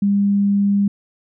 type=tone; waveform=sine; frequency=200.9 Hz; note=G3; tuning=43 cents sharp; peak=-13 dBFS; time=0.02-0.88 s; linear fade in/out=5 ms; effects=none